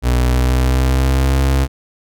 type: tone with pitch glide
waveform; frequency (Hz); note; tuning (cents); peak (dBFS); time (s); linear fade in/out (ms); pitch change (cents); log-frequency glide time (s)
35% pulse; 61.74 to 66.94; B1 to C2; 0 to +40; -10; 0.02-1.68; 50; +140; 0.19-1.33
effects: none